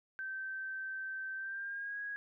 sine tone with pitch glide, 1551 to 1652.7 Hz, G6 to G#6, -19 to -9 cents, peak -38 dBFS, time 0.19-2.16 s, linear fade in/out 0 ms, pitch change +110 cents, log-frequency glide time 1.35-1.99 s, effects none

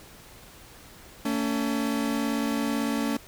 40% pulse tone pair together, 224.6 / 282.6 Hz, A3 / C#4, +36 / +34 cents, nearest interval major third, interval 398 cents, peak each -27 dBFS, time 1.25-3.17 s, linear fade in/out 5 ms, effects pink hiss -49 dBFS RMS until 3.27 s

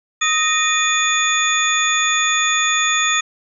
sine tone cluster, 1257 / 1857 / 2457 / 3505 / 6720 Hz, D#6 / A#6 / D#7 / A7 / G#8, +17 / -7 / -22 / -7 / +19 cents, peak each -21 dBFS, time 0.21-3.21 s, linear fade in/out 10 ms, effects none

